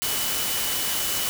sine tone in noise, 2969 Hz, F#7, 5 cents sharp, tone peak -33 dBFS, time 0.02-1.29 s, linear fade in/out 0 ms, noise white, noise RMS -26 dBFS, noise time 0.02-1.29 s, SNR -10 dB, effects none

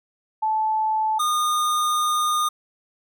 sine / square tone pair in turn, 871 / 1222 Hz, A5 / D#6, -18 / -32 cents, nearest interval tritone, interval 586 cents, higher second, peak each -19 / -20 dBFS, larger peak first, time 0.42-1.19 / 1.19-2.49 s, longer second, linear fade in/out 10 ms, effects none

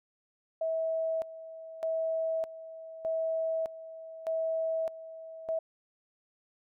sine tone with tremolo, 648 Hz, E5, 30 cents flat, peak -28 dBFS, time 0.61-5.59 s, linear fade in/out 5 ms, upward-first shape square, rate 0.82 Hz, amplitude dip 80%, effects none

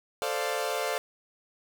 sawtooth chord, D minor seventh, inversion second, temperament equal, 440 / 523.3 / 587.3 / 698.5 Hz, A4 / C5 / D5 / F5, 0 / 0 / 0 / 0 cents, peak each -30 dBFS, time 0.22-0.98 s, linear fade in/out 0 ms, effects none

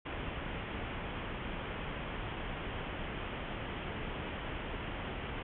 pink low-pass noise, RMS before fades -40 dBFS, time 0.05-5.43 s, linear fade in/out 10 ms, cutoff 3300 Hz, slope 96 dB/octave, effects none

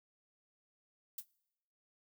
violet noise with exponential decay, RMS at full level -36 dBFS, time 1.18-1.26 s, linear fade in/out 5 ms, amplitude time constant 16 ms, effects noise-tail reverb RT60 0.9 s tail -24 dB re dry

